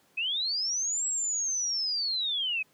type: linear two-way sweep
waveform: sine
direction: up then down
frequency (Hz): 2489 to 7740 to 2489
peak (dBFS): -27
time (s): 0.17-2.63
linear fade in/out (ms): 10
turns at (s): 1.07
effects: pink hiss -65 dBFS RMS until 2.73 s + high-pass 150 Hz 12 dB/octave